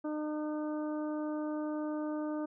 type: harmonic tone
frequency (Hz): 303.6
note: D#4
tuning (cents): -42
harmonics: 1 / 2 / 3 / 4 / 5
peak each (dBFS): -34 / -40 / -47 / -48 / -54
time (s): 0.04-2.46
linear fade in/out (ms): 10
effects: none